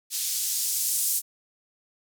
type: noise with band-pass filter sweep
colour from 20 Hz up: violet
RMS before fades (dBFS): -27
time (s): 0.1-1.22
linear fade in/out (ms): 50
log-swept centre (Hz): 4400 to 7900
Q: 0.97
effects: none